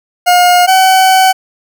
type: tone pair in turn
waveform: 40% pulse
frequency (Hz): 714 / 756.5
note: F5 / F#5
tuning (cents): +38 / +38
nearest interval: minor second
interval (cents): 100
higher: second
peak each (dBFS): -4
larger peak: neither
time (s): 0.26-0.67 / 0.67-1.33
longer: second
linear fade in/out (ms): 20
effects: none